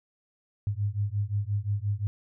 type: beating tone pair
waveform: sine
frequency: 99.7 / 105.4 Hz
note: G2 / G#2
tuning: +30 / +26 cents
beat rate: 5.7 Hz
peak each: -29 dBFS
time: 0.67-2.07 s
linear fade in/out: 0 ms
effects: none